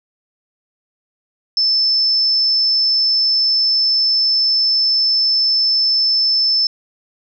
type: tone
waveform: sine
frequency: 5274 Hz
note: E8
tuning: in tune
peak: -12 dBFS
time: 1.57-6.67 s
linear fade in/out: 2 ms
effects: none